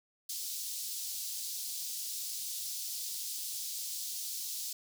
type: high-pass noise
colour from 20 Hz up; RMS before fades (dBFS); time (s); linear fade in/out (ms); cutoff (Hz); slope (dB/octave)
pink; -39; 0.29-4.73; 5; 4300; 24
effects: none